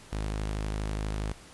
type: tone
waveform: sawtooth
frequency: 52.3 Hz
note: G#1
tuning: 13 cents sharp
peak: -26 dBFS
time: 0.12-1.33 s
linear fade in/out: 10 ms
effects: pink hiss -51 dBFS RMS until 1.53 s + resampled to 24000 Hz